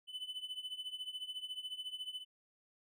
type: tone with tremolo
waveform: triangle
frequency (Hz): 3011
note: F#7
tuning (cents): +30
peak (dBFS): -36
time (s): 0.07-2.25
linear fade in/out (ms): 50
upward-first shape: triangle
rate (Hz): 14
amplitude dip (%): 90
effects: none